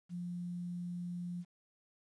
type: tone with quantisation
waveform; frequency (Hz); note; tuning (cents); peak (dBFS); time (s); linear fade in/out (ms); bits
sine; 175.8; F3; +12; -38; 0.09-1.45; 50; 11
effects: resampled to 24000 Hz